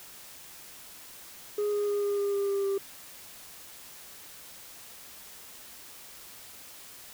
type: tone with pitch steps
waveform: sine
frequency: 415 / 411.9 / 408.8 / 405.8 / 402.7 / 399.7 / 396.7 / 393.7 Hz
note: G#4 / G#4 / G#4 / G#4 / G4 / G4 / G4 / G4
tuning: -1 / -14 / -27 / -40 / +47 / +34 / +21 / +8 cents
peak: -23 dBFS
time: 1.58-2.78 s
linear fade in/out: 5 ms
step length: 150 ms
effects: tanh soft clip ceiling -25 dBFS + white hiss -48 dBFS RMS until 7.13 s